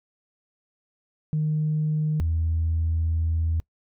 sine tone pair in turn, 153.7 / 81.47 Hz, D#3 / E2, -21 / -20 cents, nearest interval major seventh, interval 1099 cents, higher first, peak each -20 dBFS, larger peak neither, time 1.33-2.2 / 2.2-3.6 s, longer second, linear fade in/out 0 ms, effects noise-tail reverb RT60 0.1 s tail -24 dB re dry + tanh soft clip ceiling -17 dBFS

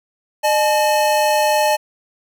square tone pair together, 606.7 / 858 Hz, D#5 / A5, -44 / -44 cents, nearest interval tritone, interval 600 cents, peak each -17 dBFS, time 0.43-1.77 s, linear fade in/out 20 ms, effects none

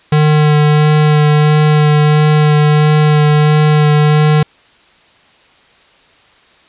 square tone with vibrato, 150.9 Hz, D3, 47 cents sharp, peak -7 dBFS, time 0.12-4.43 s, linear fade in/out 5 ms, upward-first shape sine, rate 1.5 Hz, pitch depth 13 cents each way, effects white hiss -47 dBFS RMS until 6.68 s + resampled to 8000 Hz

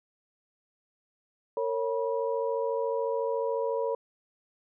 sine tone cluster, 457 / 551 / 970 Hz, A#4 / C#5 / B5, -34 / -11 / -31 cents, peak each -29 / -31 / -35 dBFS, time 1.57-3.95 s, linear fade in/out 2 ms, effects none

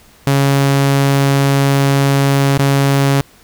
sawtooth tone with dropouts, 138.59 Hz, C#3, in tune, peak -6 dBFS, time 0.27-3.21 s, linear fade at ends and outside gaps 0 ms, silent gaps 2.575-2.592 s, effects pink hiss -46 dBFS RMS until 3.43 s

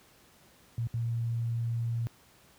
sine tone bursts at uneven times, 116.54 Hz, A#2, in tune, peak -28 dBFS, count 2, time 0.78-0.87 / 0.94-2.07 s, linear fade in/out 0 ms, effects pink hiss -60 dBFS RMS until 2.58 s + high-pass 60 Hz 12 dB/octave

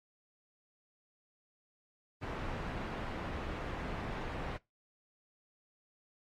pink low-pass noise, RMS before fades -40 dBFS, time 2.21-4.58 s, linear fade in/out 20 ms, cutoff 1900 Hz, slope 12 dB/octave, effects noise-tail reverb RT60 0.2 s tail -21 dB re dry + AAC 48 kbps

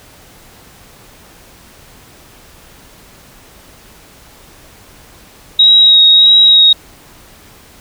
sine tone with vibrato, 3802 Hz, A#7, 33 cents sharp, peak -3 dBFS, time 5.59-6.73 s, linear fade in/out 5 ms, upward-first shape sine, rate 1.6 Hz, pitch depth 18 cents each way, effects pink hiss -41 dBFS RMS until 7.8 s

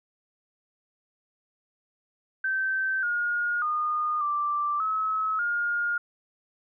sine tone with pitch steps, 1549 / 1430 / 1223 / 1175 / 1289 / 1420 Hz, G6 / F6 / D#6 / D6 / E6 / F6, -21 / +41 / -30 / +1 / -39 / +28 cents, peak -24 dBFS, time 2.44-5.98 s, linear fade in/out 5 ms, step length 590 ms, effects none

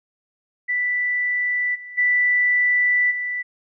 sine tone with level steps, 1975.5 Hz, B6, in tune, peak -19 / -34 / -15 / -23 dBFS, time 0.68-3.43 s, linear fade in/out 20 ms, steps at 1.74 / 1.97 / 3.1 s, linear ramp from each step 20 ms, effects none

